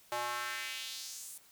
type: tone with high-pass filter sweep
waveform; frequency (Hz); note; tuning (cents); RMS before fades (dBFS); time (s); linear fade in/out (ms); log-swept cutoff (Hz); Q
square; 120.6; B2; -41; -40; 0.12-1.38; 0; 710 to 10000; 1.9
effects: white hiss -62 dBFS RMS until 1.51 s